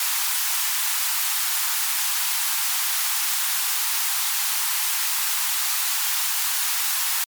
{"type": "high-pass noise", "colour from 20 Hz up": "white", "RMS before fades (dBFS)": -23, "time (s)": [0, 7.24], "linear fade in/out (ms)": 2, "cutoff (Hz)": 790, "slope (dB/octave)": 48, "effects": ["MP3 96 kbps"]}